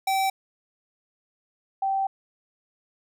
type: tone pair in turn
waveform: square / sine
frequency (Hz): 772 / 777.4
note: G5 / G5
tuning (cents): -27 / -15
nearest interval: unison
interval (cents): 12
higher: second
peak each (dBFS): -22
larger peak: neither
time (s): 0.07-0.3 / 1.82-2.07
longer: second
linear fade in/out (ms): 5
effects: none